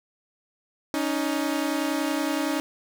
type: tone pair together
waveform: sawtooth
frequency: 280.2 / 310.9 Hz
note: C#4 / D#4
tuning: +19 / -1 cents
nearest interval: major second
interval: 180 cents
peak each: -23 dBFS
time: 0.94-2.6 s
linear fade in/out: 0 ms
effects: none